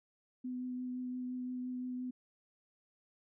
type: tone with vibrato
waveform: sine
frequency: 251.3 Hz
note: B3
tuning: 30 cents sharp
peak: -37 dBFS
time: 0.44-2.11 s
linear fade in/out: 10 ms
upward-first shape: triangle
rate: 5.8 Hz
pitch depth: 13 cents each way
effects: none